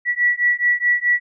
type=beating tone pair; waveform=sine; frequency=1942 / 1946.7 Hz; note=B6 / B6; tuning=-30 / -25 cents; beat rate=4.7 Hz; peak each=-18 dBFS; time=0.05-1.2 s; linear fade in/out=50 ms; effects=none